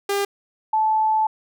sawtooth / sine tone pair in turn, 400.9 / 871.3 Hz, G4 / A5, +39 / -17 cents, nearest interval octave + minor second, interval 1344 cents, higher second, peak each -16 dBFS, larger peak neither, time 0.09-0.25 / 0.73-1.27 s, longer second, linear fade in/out 5 ms, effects none

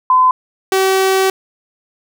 sine / sawtooth tone pair in turn, 1020 / 382.1 Hz, C6 / G4, -44 / -44 cents, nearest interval octave + perfect fourth, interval 1700 cents, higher first, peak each -7 dBFS, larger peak neither, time 0.1-0.31 / 0.72-1.3 s, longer second, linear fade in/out 2 ms, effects none

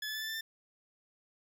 20% pulse tone with pitch steps, 1716 / 1729.9 / 1744 / 1758.1 / 1772.4 / 1786.8 Hz, A6 / A6 / A6 / A6 / A6 / A6, -44 / -30 / -16 / -2 / +12 / +26 cents, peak -31 dBFS, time 0.02-0.41 s, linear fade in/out 5 ms, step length 65 ms, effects 12-bit

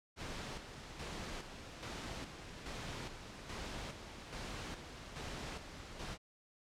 pink noise with tremolo, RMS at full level -44 dBFS, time 0.16-6.18 s, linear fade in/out 50 ms, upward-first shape square, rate 1.2 Hz, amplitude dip 50%, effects low-pass 6000 Hz 12 dB/octave

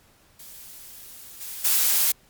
blue noise with level steps, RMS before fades -43 / -35 / -20 dBFS, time 0.39-2.12 s, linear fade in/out 5 ms, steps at 1.4 / 1.64 s, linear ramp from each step 10 ms, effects pink hiss -58 dBFS RMS until 2.29 s + MP3 96 kbps

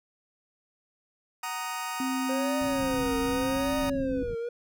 sawtooth chord, D# minor, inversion first, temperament just, 746.7 / 933.4 / 1244.5 Hz, F#5 / A#5 / D#6, +16 / +2 / 0 cents, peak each -35 / -31 / -32 dBFS, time 1.43-3.9 s, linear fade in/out 5 ms
sine tone with pitch glide, 261.6 to 268 Hz, C4 to C4, 0 to +42 cents, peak -28 dBFS, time 2-4.23 s, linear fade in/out 2 ms, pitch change +42 cents, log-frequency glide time 2.43-2.71 s
triangle tone with vibrato, 523.3 Hz, C5, in tune, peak -28 dBFS, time 2.29-4.49 s, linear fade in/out 5 ms, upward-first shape triangle, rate 0.84 Hz, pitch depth 230 cents each way
pink low-pass noise, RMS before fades -39 dBFS, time 2.61-4.35 s, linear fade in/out 5 ms, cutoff 230 Hz, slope 24 dB/octave
effects none

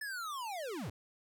square linear sweep, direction down, 1760 to 73.42 Hz, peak -39 dBFS, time 0.01-0.9 s, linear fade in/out 5 ms, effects none

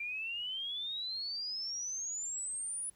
sine exponential sweep, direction up, 2360 to 10000 Hz, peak -36 dBFS, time 0-2.9 s, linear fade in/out 5 ms, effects pink hiss -69 dBFS RMS until 2.95 s

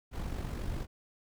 brown noise with amplitude modulation, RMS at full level -34 dBFS, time 0.11-0.87 s, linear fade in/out 50 ms, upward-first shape sine, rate 47.8 Hz, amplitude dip 50%, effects none

